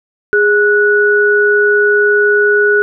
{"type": "tone pair together", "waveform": "sine", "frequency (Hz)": [412.8, 1471.1], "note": ["G#4", "F#6"], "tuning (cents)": [-10, -10], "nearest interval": "octave + minor seventh", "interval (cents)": 2200, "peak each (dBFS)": -10, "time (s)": [0.33, 2.82], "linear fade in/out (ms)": 0, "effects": []}